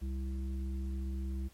harmonic tone, 66.1 Hz, C2, 18 cents sharp, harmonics 1 / 3 / 5, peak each -34 / -44 / -48 dBFS, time 0.01-1.49 s, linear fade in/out 20 ms, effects pink hiss -63 dBFS RMS until 1.53 s + MP3 64 kbps

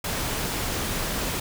pink noise, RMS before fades -28 dBFS, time 0.04-1.4 s, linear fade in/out 5 ms, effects none

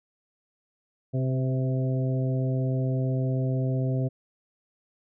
harmonic tone with a mistuned harmonic, 130.81 Hz, C3, in tune, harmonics 1 / 2 / 3 / 4 / 5, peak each -24 / -32 / -36 / -37 / -38 dBFS, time 1.13-4.09 s, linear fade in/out 20 ms, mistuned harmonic 4, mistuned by -21 cents, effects none

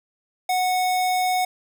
square tone, 736 Hz, F#5, 9 cents flat, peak -20 dBFS, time 0.49-1.45 s, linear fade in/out 5 ms, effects none

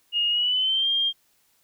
sine tone with pitch glide, 2856 to 3206 Hz, F7 to G7, +38 to +38 cents, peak -20 dBFS, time 0.12-1.13 s, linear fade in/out 50 ms, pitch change +200 cents, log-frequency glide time 0.29-0.89 s, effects white hiss -65 dBFS RMS until 1.63 s

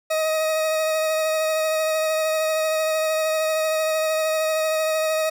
40% pulse tone with vibrato, 630 Hz, D#5, 21 cents sharp, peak -19 dBFS, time 0.1-5.3 s, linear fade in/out 10 ms, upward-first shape sine, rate 13 Hz, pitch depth 15 cents each way, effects none

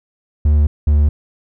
triangle tone pair in turn, 74.4 / 73.89 Hz, D2 / D2, +23 / +11 cents, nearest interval unison, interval 12 cents, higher first, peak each -7 dBFS, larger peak neither, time 0.45-0.67 / 0.87-1.09 s, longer neither, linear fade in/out 5 ms, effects none

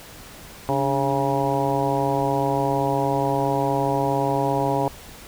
harmonic tone with a mistuned harmonic, 137.1 Hz, C#3, 19 cents flat, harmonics 1 / 2 / 3 / 4 / 5 / 6 / 7, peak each -27 / -27 / -27 / -27 / -27 / -27 / -27 dBFS, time 0.69-4.88 s, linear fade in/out 0 ms, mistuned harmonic 2, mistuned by +76 cents, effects pink hiss -42 dBFS RMS until 5.27 s

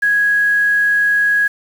sine tone with quantisation, 1661.2 Hz, G#6, in tune, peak -11 dBFS, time 0.02-1.48 s, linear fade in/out 10 ms, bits 6, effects none

